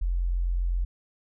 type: tone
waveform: sine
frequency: 43.9 Hz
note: F1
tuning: 10 cents sharp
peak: -23 dBFS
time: 0.01-0.85 s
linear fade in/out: 10 ms
effects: none